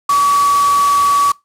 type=tone in noise; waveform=sine; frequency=1138 Hz; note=C#6; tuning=45 cents sharp; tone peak=-9 dBFS; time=0.09-1.32 s; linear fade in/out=5 ms; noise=white; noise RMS=-23 dBFS; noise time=0.09-1.32 s; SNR=+11 dB; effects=noise-tail reverb RT60 0.2 s tail -22 dB re dry + low-pass 10000 Hz 12 dB/octave